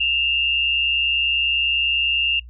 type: tone pair together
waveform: sine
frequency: 2670 / 2810 Hz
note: E7 / F7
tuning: +22 / +10 cents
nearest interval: minor second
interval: 88 cents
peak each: -22 / -18 dBFS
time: 0-2.4 s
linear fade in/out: 10 ms
effects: noise-tail reverb RT60 0.1 s tail -24 dB re dry + added 60 Hz sine -37 dBFS peak until 2.49 s